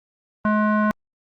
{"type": "tone with low-pass filter", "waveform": "square", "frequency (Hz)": 212.2, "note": "G#3", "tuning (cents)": 38, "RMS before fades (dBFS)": -19, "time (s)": [0.45, 0.91], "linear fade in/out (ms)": 0, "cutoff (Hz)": 1300, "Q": 5.5, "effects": ["Opus 32 kbps"]}